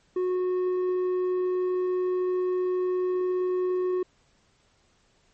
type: tone with low-pass filter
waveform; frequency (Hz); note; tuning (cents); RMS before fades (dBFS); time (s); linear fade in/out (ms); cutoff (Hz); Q
square; 365.7; F#4; -20; -26; 0.16-4.03; 5; 730; 0.63
effects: pink hiss -65 dBFS RMS until 5.33 s + MP3 32 kbps